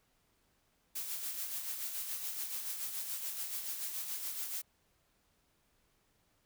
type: noise with tremolo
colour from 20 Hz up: blue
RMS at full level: -38 dBFS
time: 0.95-4.62 s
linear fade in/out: 10 ms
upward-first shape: sine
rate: 7 Hz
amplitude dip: 45%
effects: pink hiss -74 dBFS RMS until 6.45 s